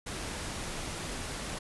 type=low-pass noise; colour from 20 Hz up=pink; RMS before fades=-38 dBFS; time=0.06-1.59 s; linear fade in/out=10 ms; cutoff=11000 Hz; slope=96 dB/octave; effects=none